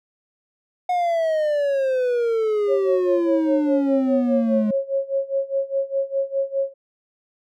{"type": "exponential sweep", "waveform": "triangle", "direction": "down", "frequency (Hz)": [728, 210], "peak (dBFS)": -16, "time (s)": [0.89, 4.71], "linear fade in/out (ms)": 5}
{"type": "tone with tremolo", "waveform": "sine", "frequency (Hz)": 546, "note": "C#5", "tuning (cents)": -26, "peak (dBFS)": -17, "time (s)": [2.67, 6.74], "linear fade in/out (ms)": 50, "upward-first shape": "sine", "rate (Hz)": 4.9, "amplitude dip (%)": 90}
{"effects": []}